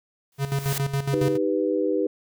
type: noise with exponential growth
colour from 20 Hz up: white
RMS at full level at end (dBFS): -27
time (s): 0.32-0.78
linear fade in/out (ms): 1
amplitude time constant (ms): 100
type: tone with tremolo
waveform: square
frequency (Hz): 138.59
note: C#3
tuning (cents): 0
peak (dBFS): -22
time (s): 0.38-1.38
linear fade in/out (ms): 50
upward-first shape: square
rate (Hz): 7.2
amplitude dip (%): 70
type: chord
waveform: sine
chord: Eb augmented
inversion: none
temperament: equal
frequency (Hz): 311.1 / 392 / 493.9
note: Eb4 / G4 / B4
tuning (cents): 0 / 0 / 0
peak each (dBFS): -25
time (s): 1.13-2.07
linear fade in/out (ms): 5
effects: none